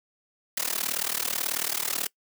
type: noise with amplitude modulation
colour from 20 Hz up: white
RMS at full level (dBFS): -25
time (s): 0.57-2.07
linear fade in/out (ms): 5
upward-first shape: sine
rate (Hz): 38.3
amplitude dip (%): 95
effects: noise-tail reverb RT60 0.1 s tail -23 dB re dry + high-pass 200 Hz 12 dB/octave